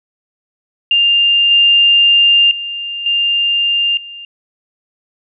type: tone with level steps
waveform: sine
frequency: 2800 Hz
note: F7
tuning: 4 cents sharp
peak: -8 / -6 / -20 / -11 / -28 dBFS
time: 0.91-4.25 s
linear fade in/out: 2 ms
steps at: 1.51 / 2.51 / 3.06 / 3.97 s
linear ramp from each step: 2 ms
effects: none